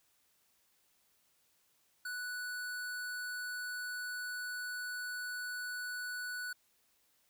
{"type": "tone", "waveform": "square", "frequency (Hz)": 1480, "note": "F#6", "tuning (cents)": 0, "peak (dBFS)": -39, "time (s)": [2.05, 6.53], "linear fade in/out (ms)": 5, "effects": ["white hiss -73 dBFS RMS until 7.29 s"]}